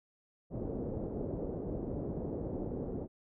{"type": "low-pass noise", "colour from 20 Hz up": "white", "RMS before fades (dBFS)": -38, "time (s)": [0.5, 3.08], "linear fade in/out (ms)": 50, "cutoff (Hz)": 480, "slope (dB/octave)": 24, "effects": []}